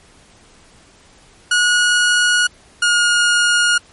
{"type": "tone pair in turn", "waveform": "sawtooth", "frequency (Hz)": [1452, 1431.2], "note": ["F#6", "F6"], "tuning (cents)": [-33, 42], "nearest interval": "unison", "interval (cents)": 25, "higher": "first", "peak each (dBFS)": -8, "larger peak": "neither", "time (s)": [[1.51, 2.47], [2.82, 3.78]], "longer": "neither", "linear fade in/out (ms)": 5, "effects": ["pink hiss -48 dBFS RMS until 3.92 s", "MP3 48 kbps"]}